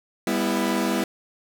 sawtooth chord, E minor, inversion first, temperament equal with one note detuned, 200.5 / 246.9 / 329.6 Hz, G3 / B3 / E4, +39 / 0 / 0 cents, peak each -22 dBFS, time 0.27-1.04 s, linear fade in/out 2 ms, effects none

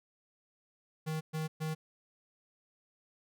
square tone bursts, 157.2 Hz, D#3, 18 cents sharp, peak -34 dBFS, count 3, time 1.06-1.75 s, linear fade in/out 20 ms, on 150 ms, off 120 ms, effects none

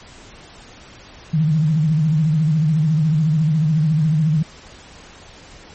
sine tone with vibrato, 155.56 Hz, D#3, in tune, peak -13 dBFS, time 1.33-4.43 s, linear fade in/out 10 ms, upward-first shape sine, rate 14 Hz, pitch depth 92 cents each way, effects pink hiss -42 dBFS RMS until 5.74 s + MP3 32 kbps

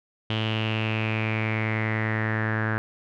sawtooth tone with low-pass filter sweep, 109.9 Hz, A2, 2 cents flat, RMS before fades -26 dBFS, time 0.3-2.78 s, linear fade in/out 0 ms, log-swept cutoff 3100 to 1600 Hz, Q 6.7, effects none

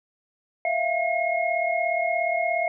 sine tone cluster, 658 / 695 / 2156 Hz, E5 / F5 / C#7, -3 / -9 / -49 cents, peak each -26 / -25 / -27 dBFS, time 0.65-2.68 s, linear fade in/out 2 ms, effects none

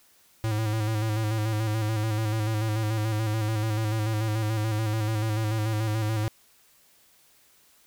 square tone with vibrato, 108.7 Hz, A2, 21 cents flat, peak -25 dBFS, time 0.44-6.28 s, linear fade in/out 0 ms, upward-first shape square, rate 6.9 Hz, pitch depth 40 cents each way, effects white hiss -60 dBFS RMS until 7.86 s

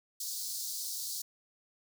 pink high-pass noise, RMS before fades -38 dBFS, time 0.2-1.22 s, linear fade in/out 5 ms, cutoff 4200 Hz, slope 48 dB/octave, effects none

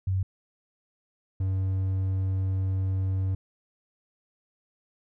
sine / triangle tone pair in turn, 94.7 / 95.03 Hz, F#2 / F#2, +41 / +47 cents, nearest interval unison, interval 6 cents, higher second, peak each -23 / -22 dBFS, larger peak second, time 0.07-0.23 / 1.4-3.35 s, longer second, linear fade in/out 5 ms, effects none

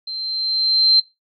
sine tone with level ramp, 4126 Hz, C8, 25 cents flat, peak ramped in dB -26 to -9 dBFS, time 0.07-1 s, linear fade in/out 5 ms, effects noise-tail reverb RT60 0.2 s tail -17 dB re dry

